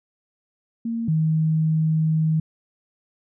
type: tone pair in turn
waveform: sine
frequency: 230 / 158.09 Hz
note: A#3 / D#3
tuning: -23 / +28 cents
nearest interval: tritone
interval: 649 cents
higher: first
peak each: -23 / -17 dBFS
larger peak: second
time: 0.85-1.08 / 1.08-2.4 s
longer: second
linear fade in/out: 5 ms
effects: none